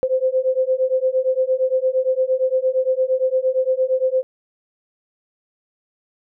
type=beating tone pair; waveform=sine; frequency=514 / 522.7 Hz; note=C5 / C5; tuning=-31 / -2 cents; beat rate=8.7 Hz; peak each=-19 dBFS; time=0.03-4.23 s; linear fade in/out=0 ms; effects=none